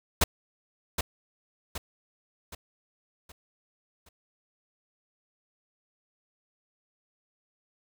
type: noise with echo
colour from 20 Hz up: pink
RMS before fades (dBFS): -21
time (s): 0.21-0.24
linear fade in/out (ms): 5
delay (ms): 770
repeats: 5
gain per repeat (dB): -7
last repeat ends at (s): 4.09
effects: none